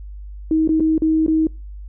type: tone with dropouts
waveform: sine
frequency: 316.7 Hz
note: D#4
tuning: 31 cents sharp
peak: -13 dBFS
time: 0.51-1.47 s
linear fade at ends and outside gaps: 2 ms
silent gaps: 0.676-0.691 / 0.798-0.804 / 0.98-1.02 / 1.264-1.28 s
effects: noise-tail reverb RT60 0.3 s tail -26 dB re dry + added 50 Hz sine -31 dBFS peak until 1.88 s